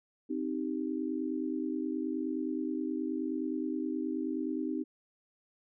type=chord; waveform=sine; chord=C minor; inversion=none; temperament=equal; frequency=261.6 / 311.1 / 392 Hz; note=C4 / Eb4 / G4; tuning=0 / 0 / 0 cents; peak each=-35 / -34 / -40 dBFS; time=0.29-4.84 s; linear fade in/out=20 ms; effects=none